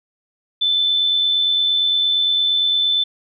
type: tone with amplitude modulation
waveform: sine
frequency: 3520 Hz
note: A7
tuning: in tune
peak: -13 dBFS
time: 0.61-3.04 s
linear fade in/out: 10 ms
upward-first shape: sine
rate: 88.7 Hz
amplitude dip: 30%
effects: none